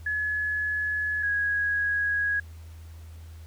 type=tone pair in turn; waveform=sine; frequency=1700 / 1657.3 Hz; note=G#6 / G#6; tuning=+40 / -4 cents; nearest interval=unison; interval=44 cents; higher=first; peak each=-25 / -23 dBFS; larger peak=second; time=0.06-1.23 / 1.23-2.4 s; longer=neither; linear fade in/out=5 ms; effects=added 81 Hz sine -41 dBFS peak until 3.46 s + pink hiss -57 dBFS RMS until 3.46 s